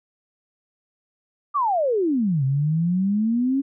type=exponential two-way sweep; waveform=sine; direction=down then up; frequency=1215 to 130.81 to 280.1 Hz; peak=-18 dBFS; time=1.54-3.62 s; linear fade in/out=20 ms; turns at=2.44 s; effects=none